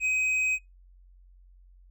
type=tone with hard clipping; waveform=sine; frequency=2522 Hz; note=D#7; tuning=23 cents sharp; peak=-24 dBFS; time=0-0.59 s; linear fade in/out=50 ms; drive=4 dB; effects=noise-tail reverb RT60 0.2 s tail -26 dB re dry + added 45 Hz sine -52 dBFS peak until 1.9 s